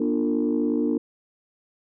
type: tone cluster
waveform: sine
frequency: 240.7 / 297.6 / 349.1 / 453.3 Hz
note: B3 / D4 / F4 / A#4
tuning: -44 / +23 / -1 / -48 cents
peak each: -24 / -23 / -29 / -28 dBFS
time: 0-0.98 s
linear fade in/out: 5 ms
effects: tanh soft clip ceiling -13 dBFS